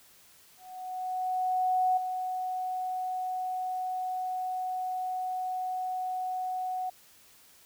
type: tone with ADSR envelope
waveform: sine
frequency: 740 Hz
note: F#5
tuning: in tune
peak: -22 dBFS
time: 0.57-6.9 s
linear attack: 1400 ms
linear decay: 7 ms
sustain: -8 dB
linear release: 8 ms
effects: white hiss -58 dBFS RMS until 7.65 s